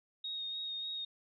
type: tone with vibrato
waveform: sine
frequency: 3733 Hz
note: A#7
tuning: 2 cents sharp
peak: -37 dBFS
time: 0.24-1.05 s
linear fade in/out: 5 ms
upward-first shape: sine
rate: 3.4 Hz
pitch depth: 17 cents each way
effects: none